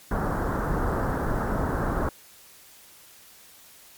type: low-pass noise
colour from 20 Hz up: pink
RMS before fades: -26 dBFS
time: 0.11-2.09 s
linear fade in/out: 2 ms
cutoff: 1600 Hz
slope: 48 dB/octave
effects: white hiss -51 dBFS RMS until 3.97 s + MP3 96 kbps